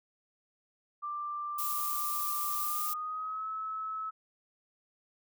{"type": "tone with pitch glide", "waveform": "sine", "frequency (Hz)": [1182, 1296.4], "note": ["D6", "E6"], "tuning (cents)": [11, -29], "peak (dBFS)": -34, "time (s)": [1.02, 4.11], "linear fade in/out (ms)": 20, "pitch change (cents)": 160, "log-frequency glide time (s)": [2.55, 3.47]}
{"type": "noise", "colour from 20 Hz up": "violet", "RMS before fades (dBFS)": -35, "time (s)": [1.58, 2.94], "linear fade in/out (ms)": 10}
{"effects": []}